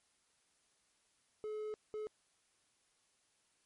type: tone bursts at uneven times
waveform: triangle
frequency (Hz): 427.9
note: A4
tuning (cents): -48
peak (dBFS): -37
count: 2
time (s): 1.44-1.74 / 1.94-2.07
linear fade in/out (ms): 0
effects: white hiss -75 dBFS RMS until 3.65 s + MP3 48 kbps